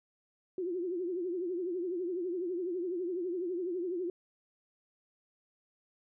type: tone with vibrato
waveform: sine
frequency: 356.3 Hz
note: F4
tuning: 35 cents sharp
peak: -32 dBFS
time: 0.58-4.1 s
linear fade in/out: 2 ms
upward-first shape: triangle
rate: 12 Hz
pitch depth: 130 cents each way
effects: none